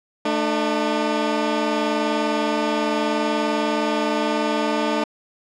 15% pulse tone pair together, 220 / 300.3 Hz, A3 / D4, 0 / +39 cents, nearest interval perfect fourth, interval 539 cents, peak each -17 / -15 dBFS, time 0.25-5.04 s, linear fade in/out 5 ms, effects low-pass 5000 Hz 12 dB/octave

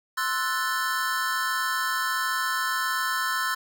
square chord, F# half-diminished seventh, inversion second, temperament equal, 1046.5 / 1318.5 / 1480 / 1760 Hz, C6 / E6 / F#6 / A6, 0 / 0 / 0 / 0 cents, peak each -31 dBFS, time 0.17-3.55 s, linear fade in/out 10 ms, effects none

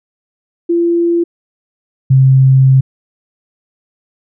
sine tone pair in turn, 341.3 / 132.73 Hz, F4 / C3, -40 / +25 cents, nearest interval octave + major third, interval 1635 cents, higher first, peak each -9 / -4 dBFS, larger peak second, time 0.69-1.24 / 2.1-2.81 s, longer second, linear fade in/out 10 ms, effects none

